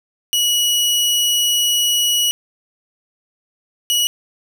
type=tone pair in turn; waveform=sawtooth; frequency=2920 / 2920 Hz; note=F#7 / F#7; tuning=-24 / -24 cents; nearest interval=unison; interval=0 cents; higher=neither; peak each=-11 dBFS; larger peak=neither; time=0.33-2.31 / 3.9-4.07 s; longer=first; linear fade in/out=0 ms; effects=none